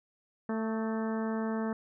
harmonic tone with a mistuned harmonic, 221.9 Hz, A3, 15 cents sharp, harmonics 1 / 2 / 3 / 4 / 5 / 6 / 7 / 8, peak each -31 / -37 / -41 / -43 / -45 / -47 / -48 / -49 dBFS, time 0.49-1.73 s, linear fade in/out 2 ms, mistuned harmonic 6, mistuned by -40 cents, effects none

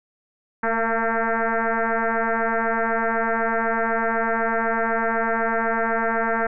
sine tone with frequency modulation, 450 Hz, A4, 39 cents sharp, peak -19 dBFS, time 0.63-6.47 s, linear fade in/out 5 ms, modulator 227 Hz, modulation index 6, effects none

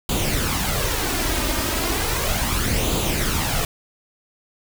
pink noise with flanger, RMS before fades -22 dBFS, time 0.09-3.65 s, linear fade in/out 2 ms, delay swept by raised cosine 0.27 to 3.27 ms, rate 0.35 Hz, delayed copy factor +0.55, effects none

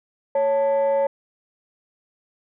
sine tone pair together, 554.4 / 883.4 Hz, C#5 / A5, 0 / +7 cents, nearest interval minor sixth, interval 807 cents, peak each -16 / -24 dBFS, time 0.35-1.07 s, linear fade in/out 5 ms, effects tanh soft clip ceiling -14 dBFS

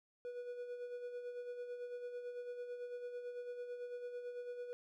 triangle tone with tremolo, 488.1 Hz, B4, 20 cents flat, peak -39 dBFS, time 0.25-4.73 s, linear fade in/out 0 ms, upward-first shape sine, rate 9 Hz, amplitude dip 50%, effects none

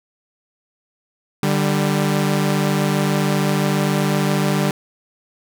sawtooth tone pair together, 148.5 / 195.98 Hz, D3 / G3, +20 / 0 cents, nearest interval perfect fourth, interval 480 cents, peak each -15 dBFS, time 1.43-4.71 s, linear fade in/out 2 ms, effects none

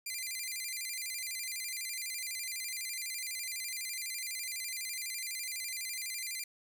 10% pulse tone with vibrato, 2217 Hz, C#7, in tune, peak -28 dBFS, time 0.06-6.44 s, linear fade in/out 5 ms, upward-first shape square, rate 12 Hz, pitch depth 130 cents each way, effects none

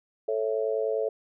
sine chord, A major, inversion none, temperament just, 440 / 550 / 660 Hz, A4 / C#5 / E5, 0 / -14 / +2 cents, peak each -27 / -30 / -32 dBFS, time 0.28-1.09 s, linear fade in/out 5 ms, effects none

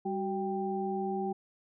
sine tone cluster, 197.3 / 376.7 / 788 Hz, G3 / F#4 / G5, +11 / +31 / +9 cents, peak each -35 / -34 / -35 dBFS, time 0.05-1.33 s, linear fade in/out 10 ms, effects none

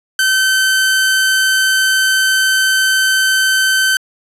sawtooth tone, 1538 Hz, G6, 33 cents flat, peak -7 dBFS, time 0.19-3.97 s, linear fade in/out 2 ms, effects resampled to 32000 Hz + 8-bit

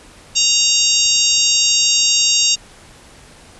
harmonic tone, 932.3 Hz, A#5, in tune, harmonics 3 / 4 / 5 / 6 / 7 / 8, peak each -19 / -19 / -19 / -19 / -19 / -19 dBFS, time 0.35-2.56 s, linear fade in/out 20 ms, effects pink hiss -43 dBFS RMS until 3.59 s + resampled to 24000 Hz

